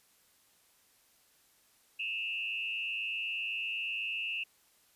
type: tone with frequency modulation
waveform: sine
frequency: 2699 Hz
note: E7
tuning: 40 cents sharp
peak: -33 dBFS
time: 1.99-4.44 s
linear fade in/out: 10 ms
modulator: 108 Hz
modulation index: 1.3
effects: white hiss -67 dBFS RMS until 4.95 s + resampled to 32000 Hz